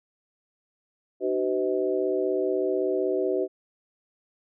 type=tone cluster; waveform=sine; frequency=304.8 / 380.8 / 506 / 635 Hz; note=D#4 / F#4 / B4 / D#5; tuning=-36 / +50 / +42 / +35 cents; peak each=-32 / -25 / -29 / -31 dBFS; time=1.2-3.48 s; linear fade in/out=50 ms; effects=none